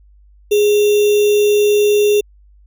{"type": "tone with sample-and-hold", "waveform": "sine", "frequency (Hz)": 415.3, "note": "G#4", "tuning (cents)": 0, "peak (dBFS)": -9, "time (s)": [0.51, 2.21], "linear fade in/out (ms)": 10, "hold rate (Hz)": 3150, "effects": ["added 50 Hz sine -44 dBFS peak until 2.66 s"]}